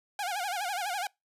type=tone with vibrato; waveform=sawtooth; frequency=765 Hz; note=G5; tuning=42 cents flat; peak=-27 dBFS; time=0.19-1.07 s; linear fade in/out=2 ms; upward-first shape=sine; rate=12 Hz; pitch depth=160 cents each way; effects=noise-tail reverb RT60 0.2 s tail -25 dB re dry + resampled to 32000 Hz